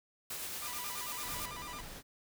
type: noise with tremolo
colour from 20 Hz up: white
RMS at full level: -40 dBFS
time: 0.3-1.46 s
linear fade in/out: 5 ms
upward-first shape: triangle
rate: 9 Hz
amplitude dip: 30%
type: tone with vibrato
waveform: sawtooth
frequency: 1086 Hz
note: C#6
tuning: 36 cents flat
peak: -40 dBFS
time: 0.62-1.81 s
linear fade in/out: 5 ms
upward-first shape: square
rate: 9 Hz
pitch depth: 170 cents each way
type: noise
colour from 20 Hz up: pink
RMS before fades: -47 dBFS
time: 1.22-2.03 s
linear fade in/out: 50 ms
effects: none